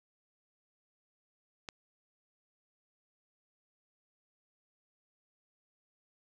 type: click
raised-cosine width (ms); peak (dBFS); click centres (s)
0.2; -23; 1.688
effects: none